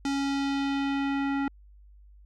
square tone with low-pass filter sweep, 277.2 Hz, C#4, in tune, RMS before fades -28 dBFS, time 0.05-1.48 s, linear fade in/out 2 ms, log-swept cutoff 6300 to 1800 Hz, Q 1.3, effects added 50 Hz sine -50 dBFS peak until 2.25 s

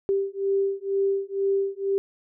sine beating tone pair, 392 / 394.1 Hz, G4 / G4, 0 / +9 cents, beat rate 2.1 Hz, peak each -25 dBFS, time 0.09-1.98 s, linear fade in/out 0 ms, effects none

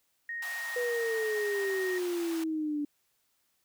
sine tone, 1864.7 Hz, A#6, in tune, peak -34 dBFS, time 0.29-1.98 s, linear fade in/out 2 ms
pink high-pass noise, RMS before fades -44 dBFS, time 0.42-2.44 s, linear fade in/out 5 ms, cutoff 660 Hz, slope 48 dB/octave
sine exponential sweep, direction down, 493.9 to 290 Hz, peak -29 dBFS, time 0.76-2.85 s, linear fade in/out 5 ms
effects white hiss -74 dBFS RMS until 3.64 s

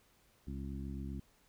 harmonic tone with a mistuned harmonic, 67.8 Hz, C#2, 38 cents flat, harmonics 1 / 2 / 3 / 4 / 5, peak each -42 / -46 / -45 / -48 / -54 dBFS, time 0.47-1.2 s, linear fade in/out 5 ms, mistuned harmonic 5, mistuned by +25 cents, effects pink hiss -69 dBFS RMS until 1.48 s

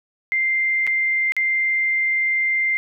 sine tone with dropouts, 2093 Hz, C7, in tune, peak -17 dBFS, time 0.32-2.77 s, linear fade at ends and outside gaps 0 ms, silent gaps 0.867-0.874 / 1.321-1.366 s, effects none

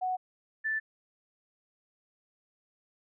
sine tone pair in turn, 740 / 1760 Hz, F#5 / A6, 0 / 0 cents, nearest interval octave + minor third, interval 1500 cents, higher second, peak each -28 dBFS, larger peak neither, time 0.01-0.17 / 0.64-0.8 s, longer neither, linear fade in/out 20 ms, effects none

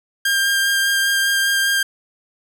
sawtooth tone with vibrato, 1600 Hz, G6, 35 cents sharp, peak -12 dBFS, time 0.25-1.83 s, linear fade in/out 5 ms, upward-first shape sine, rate 5 Hz, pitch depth 11 cents each way, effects none

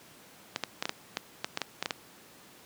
clicks, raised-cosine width 0.2 ms, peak -12 dBFS, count 12, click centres 0.561 / 0.637 / 0.825 / 0.855 / 0.894 / 1.171 / 1.445 / 1.574 / 1.617 / 1.826 / 1.859 / 1.908 s, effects pink hiss -54 dBFS RMS until 2.65 s + high-pass 150 Hz 12 dB/octave

